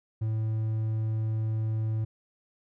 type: tone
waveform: triangle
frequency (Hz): 110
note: A2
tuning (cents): 0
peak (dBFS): -24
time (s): 0.21-2.05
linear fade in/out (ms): 10
effects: none